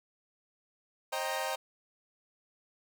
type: chord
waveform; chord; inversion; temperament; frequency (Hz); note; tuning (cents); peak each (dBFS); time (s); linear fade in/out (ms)
sawtooth; C minor seventh; none; equal with one note detuned; 531.2 / 622.3 / 784 / 932.3; C5 / Eb5 / G5 / Bb5; +26 / 0 / 0 / 0; -34; 1.12-1.56; 10
effects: none